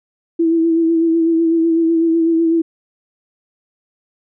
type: tone with vibrato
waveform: sine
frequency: 329.6 Hz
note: E4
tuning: in tune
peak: -11 dBFS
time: 0.39-2.62 s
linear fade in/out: 10 ms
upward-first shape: sine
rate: 8 Hz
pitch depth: 29 cents each way
effects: none